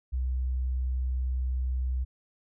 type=tone; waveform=sine; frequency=63.6 Hz; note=C2; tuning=48 cents flat; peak=-26 dBFS; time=0.12-2.05 s; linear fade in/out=20 ms; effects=none